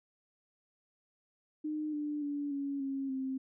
sine tone with pitch steps, 305.2 / 296.5 / 288.1 / 279.9 / 271.9 / 264.2 Hz, D#4 / D4 / D4 / C#4 / C#4 / C4, -33 / +17 / -33 / +17 / -33 / +17 cents, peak -33 dBFS, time 1.64-3.38 s, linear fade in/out 10 ms, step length 290 ms, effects none

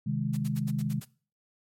sine chord, Ab major, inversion first, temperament equal, 130.81 / 155.56 / 207.7 Hz, C3 / Eb3 / Ab3, 0 / 0 / 0 cents, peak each -31 dBFS, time 0.06-1 s, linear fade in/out 10 ms
white noise bursts, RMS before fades -45 dBFS, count 7, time 0.33-1.049 s, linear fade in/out 10 ms, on 41 ms, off 72 ms
effects noise-tail reverb RT60 0.4 s tail -21 dB re dry + MP3 64 kbps

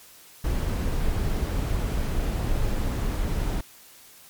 brown noise, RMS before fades -25 dBFS, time 0.44-3.61 s, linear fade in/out 5 ms, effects white hiss -50 dBFS RMS until 4.29 s + MP3 96 kbps

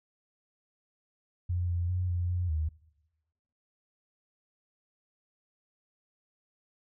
sine tone with pitch steps, 88.5 / 86.9 / 90.7 / 87.9 / 89.1 / 77.9 Hz, F2 / F2 / F#2 / F2 / F2 / D#2, +23 / -8 / -34 / +12 / +35 / +3 cents, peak -27 dBFS, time 1.49-2.69 s, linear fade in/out 10 ms, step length 200 ms, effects noise-tail reverb RT60 1.0 s tail -22 dB re dry

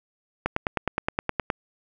click train, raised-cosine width 0.5 ms, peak -8 dBFS, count 11, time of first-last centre 0.46-1.502 s, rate 9.6 Hz, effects none

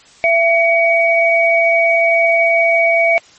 sine tone pair together, 671 / 2257 Hz, E5 / C#7, +31 / +31 cents, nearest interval octave + major sixth, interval 2100 cents, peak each -12 dBFS, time 0.24-3.18 s, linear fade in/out 0 ms, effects white hiss -45 dBFS RMS until 3.38 s + MP3 32 kbps

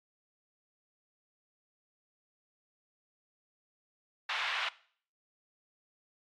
white band-pass noise, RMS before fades -34 dBFS, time 4.29-4.69 s, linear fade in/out 5 ms, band 800 to 3200 Hz, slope 24 dB/octave, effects noise-tail reverb RT60 0.5 s tail -19 dB re dry + MP3 96 kbps

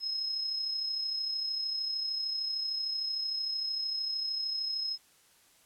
sine tone with amplitude modulation, 5150 Hz, E8, 41 cents flat, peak -29 dBFS, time 0-4.98 s, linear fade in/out 50 ms, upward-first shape sine, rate 33.2 Hz, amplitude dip 40%, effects white hiss -63 dBFS RMS until 5.65 s + low-pass 12000 Hz 12 dB/octave

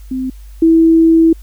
sine tone pair in turn, 259.4 / 326.8 Hz, C4 / E4, -15 / -15 cents, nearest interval major third, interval 400 cents, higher second, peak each -16 / -5 dBFS, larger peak second, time 0.11-0.3 / 0.62-1.33 s, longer second, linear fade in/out 5 ms, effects added 50 Hz sine -31 dBFS peak until 1.42 s + white hiss -50 dBFS RMS until 1.42 s

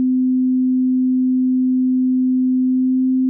sine tone with pitch glide, 256 to 258.8 Hz, C4 to C4, -38 to -19 cents, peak -13 dBFS, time 0-3.29 s, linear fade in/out 0 ms, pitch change +19 cents, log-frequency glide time 2.63-3.08 s, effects none

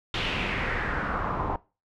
pink noise with low-pass filter sweep, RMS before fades -29 dBFS, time 0.14-1.56 s, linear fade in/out 2 ms, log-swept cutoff 3300 to 930 Hz, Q 3.2, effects noise-tail reverb RT60 0.3 s tail -21 dB re dry

